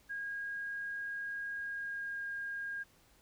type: tone with pitch glide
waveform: sine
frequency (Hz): 1632 to 1619.8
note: G#6 to G#6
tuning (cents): -31 to -44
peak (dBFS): -37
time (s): 0.09-2.84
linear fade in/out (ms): 20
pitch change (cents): -13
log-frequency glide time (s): 1.54-2.23
effects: pink hiss -66 dBFS RMS until 3.21 s